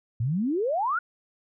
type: exponential sweep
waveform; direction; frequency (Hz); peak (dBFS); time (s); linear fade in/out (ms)
sine; up; 106.4 to 1480; -23; 0.2-0.99; 5
effects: none